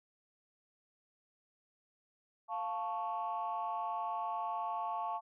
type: chord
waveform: sine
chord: F augmented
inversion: none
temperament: equal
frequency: 698.5 / 880 / 1108.7 Hz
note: F5 / A5 / C#6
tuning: 0 / 0 / 0 cents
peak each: -39 / -37 / -39 dBFS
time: 2.48-5.21 s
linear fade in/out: 50 ms
effects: tanh soft clip ceiling -28 dBFS